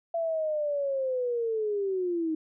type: linear sweep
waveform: sine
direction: down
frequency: 675 to 311.1 Hz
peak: -26 dBFS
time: 0.14-2.35 s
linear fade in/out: 5 ms
effects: none